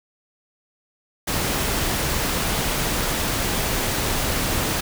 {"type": "noise", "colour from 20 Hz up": "pink", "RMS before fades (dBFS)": -23, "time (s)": [1.27, 4.81], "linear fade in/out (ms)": 10, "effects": []}